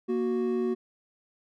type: tone pair together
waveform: triangle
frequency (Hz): 235.5 / 370.4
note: A#3 / F#4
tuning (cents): +18 / +2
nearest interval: minor sixth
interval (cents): 784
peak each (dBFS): -27 / -25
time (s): 0.08-0.75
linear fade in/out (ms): 20
effects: none